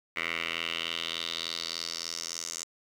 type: tone with band-pass filter sweep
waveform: 10% pulse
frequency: 83.4 Hz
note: E2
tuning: 21 cents sharp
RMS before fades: -35 dBFS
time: 0.16-2.64 s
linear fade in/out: 5 ms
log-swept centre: 2200 to 6800 Hz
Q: 3.5
effects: 9-bit